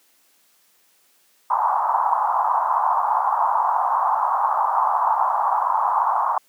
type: band-pass noise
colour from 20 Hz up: pink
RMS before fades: -20 dBFS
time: 1.5-6.38 s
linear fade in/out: 5 ms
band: 810 to 1100 Hz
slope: 48 dB/octave
effects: white hiss -60 dBFS RMS until 6.48 s + high-pass 200 Hz 12 dB/octave